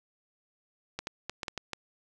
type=clicks; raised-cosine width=0.2 ms; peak=-17 dBFS; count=7; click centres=0.99 / 1.071 / 1.296 / 1.432 / 1.482 / 1.577 / 1.733 s; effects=none